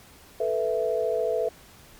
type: chord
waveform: sine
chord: A suspended second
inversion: none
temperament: equal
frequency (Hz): 440 / 493.9 / 659.3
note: A4 / B4 / E5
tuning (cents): 0 / 0 / 0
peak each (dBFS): -27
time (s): 0.4-1.49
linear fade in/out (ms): 5
effects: pink hiss -51 dBFS RMS until 1.99 s + MP3 96 kbps